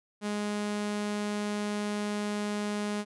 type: tone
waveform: sawtooth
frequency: 207.7 Hz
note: G#3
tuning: in tune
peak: -26 dBFS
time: 0.21-3.05 s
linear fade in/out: 50 ms
effects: resampled to 24000 Hz